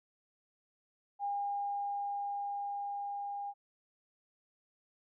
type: tone with level ramp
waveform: sine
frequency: 808 Hz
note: G#5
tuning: 48 cents flat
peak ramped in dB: -32 to -37 dBFS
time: 1.19-3.54 s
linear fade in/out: 50 ms
effects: none